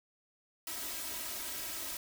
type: noise with comb filter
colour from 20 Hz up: white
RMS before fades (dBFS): -40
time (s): 0.67-1.97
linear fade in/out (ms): 2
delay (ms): 3.1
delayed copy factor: +1
effects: none